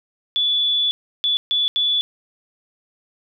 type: tone bursts at uneven times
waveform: sine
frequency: 3447 Hz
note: A7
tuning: 36 cents flat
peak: -16 dBFS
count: 4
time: 0.36-0.91 / 1.24-1.37 / 1.51-1.68 / 1.76-2.01 s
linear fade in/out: 0 ms
effects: none